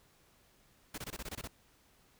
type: noise bursts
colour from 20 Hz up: pink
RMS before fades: -42 dBFS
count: 9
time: 0.94-1.476 s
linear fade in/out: 5 ms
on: 40 ms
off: 22 ms
effects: pink hiss -67 dBFS RMS until 2.19 s